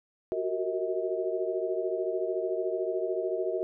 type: tone cluster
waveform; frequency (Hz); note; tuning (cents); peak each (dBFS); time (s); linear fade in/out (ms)
sine; 366 / 379.6 / 463.6 / 638; F#4 / F#4 / A#4 / D#5; -19 / +44 / -10 / +43; -33 / -33 / -34 / -33; 0.32-3.63; 0
effects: none